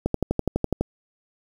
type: click train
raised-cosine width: 2 ms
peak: -8 dBFS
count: 10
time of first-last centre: 0.06-0.81 s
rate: 12 Hz
effects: 7-bit